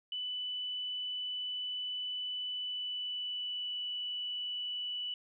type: tone with pitch glide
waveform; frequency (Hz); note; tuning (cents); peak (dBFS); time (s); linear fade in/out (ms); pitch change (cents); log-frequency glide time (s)
sine; 2987 to 2963; F#7 to F#7; +16 to +2; -35; 0.12-5.14; 2; -14; 2.54-3.78
effects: none